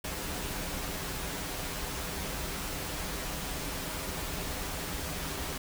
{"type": "noise with comb filter", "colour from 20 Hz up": "pink", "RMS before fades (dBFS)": -36, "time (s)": [0.04, 5.58], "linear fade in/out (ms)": 5, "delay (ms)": 8.8, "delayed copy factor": -0.5, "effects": []}